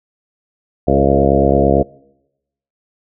harmonic tone with a mistuned harmonic, 69 Hz, C#2, 7 cents flat, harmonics 1 / 2 / 3 / 4 / 5 / 6 / 7 / 8 / 9 / 10, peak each -19 / -19 / -19 / -19 / -19 / -19 / -19 / -19 / -19 / -19 dBFS, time 0.87-1.83 s, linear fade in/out 10 ms, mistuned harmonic 7, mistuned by -17 cents, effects noise-tail reverb RT60 0.9 s tail -24 dB re dry

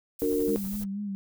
violet noise, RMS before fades -40 dBFS, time 0.19-0.84 s, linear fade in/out 5 ms
brown noise with tremolo, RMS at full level -42 dBFS, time 0.22-0.86 s, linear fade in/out 10 ms, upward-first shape sine, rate 12 Hz, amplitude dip 90%
sine chord, D augmented, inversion none, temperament just, 293.7 / 367.1 / 458.9 Hz, D4 / F#4 / A#4, 0 / -14 / -27 cents, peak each -28 / -31 / -26 dBFS, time 0.22-0.56 s, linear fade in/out 0 ms
sine tone with vibrato, 201 Hz, G3, 44 cents sharp, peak -30 dBFS, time 0.48-1.15 s, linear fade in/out 0 ms, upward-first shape sine, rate 4.2 Hz, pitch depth 53 cents each way
effects none

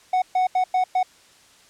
triangle tone bursts at uneven times, 740 Hz, F#5, in tune, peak -15 dBFS, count 5, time 0.13-0.22 / 0.35-0.47 / 0.55-0.64 / 0.74-0.84 / 0.95-1.03 s, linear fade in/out 5 ms, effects white hiss -53 dBFS RMS until 1.69 s + low-pass 8000 Hz 12 dB/octave

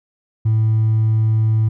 triangle tone with hard clipping, 110 Hz, A2, in tune, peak -12 dBFS, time 0.45-1.69 s, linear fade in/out 10 ms, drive 2 dB, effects none

